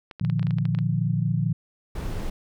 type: clicks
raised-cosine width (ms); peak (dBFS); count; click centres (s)
0.3; -23; 12; 0.112 / 0.197 / 0.249 / 0.299 / 0.395 / 0.429 / 0.469 / 0.508 / 0.585 / 0.654 / 0.749 / 0.788
type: chord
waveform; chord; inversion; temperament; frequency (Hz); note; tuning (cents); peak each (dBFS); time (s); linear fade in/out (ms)
sine; Bb major; none; equal with one note detuned; 116.54 / 150 / 174.61; Bb2 / D3 / F3; 0 / +37 / 0; -25 / -25 / -26; 0.21-1.53; 5
type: noise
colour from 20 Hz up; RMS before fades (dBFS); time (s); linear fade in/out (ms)
brown; -29; 1.95-2.3; 5
effects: none